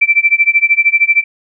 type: tone with tremolo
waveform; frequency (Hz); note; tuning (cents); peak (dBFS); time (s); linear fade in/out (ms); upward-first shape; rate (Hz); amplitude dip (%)
sine; 2337; D7; -9; -4; 0.01-1.24; 10; sine; 13; 95
effects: none